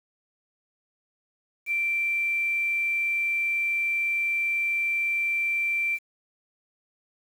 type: tone with quantisation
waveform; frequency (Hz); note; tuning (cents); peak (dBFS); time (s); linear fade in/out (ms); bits
sine; 2349; D7; 0; -23; 1.66-5.99; 50; 8
effects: none